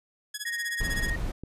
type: tone with tremolo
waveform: 10% pulse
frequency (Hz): 1683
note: G#6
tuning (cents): +23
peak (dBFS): -22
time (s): 0.34-1.1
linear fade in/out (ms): 5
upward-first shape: sine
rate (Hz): 16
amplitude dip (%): 95
type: tone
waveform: sine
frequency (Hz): 1864.7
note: A#6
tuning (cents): 0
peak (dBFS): -30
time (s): 0.45-1.16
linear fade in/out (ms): 5
type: noise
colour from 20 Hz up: brown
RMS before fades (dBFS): -30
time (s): 0.8-1.32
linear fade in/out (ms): 10
type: clicks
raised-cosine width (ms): 3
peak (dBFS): -26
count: 2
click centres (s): 1.068 / 1.436
effects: resampled to 32000 Hz